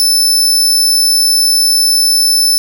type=tone; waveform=sawtooth; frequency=5274 Hz; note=E8; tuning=in tune; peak=-5 dBFS; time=0-2.58 s; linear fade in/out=0 ms; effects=none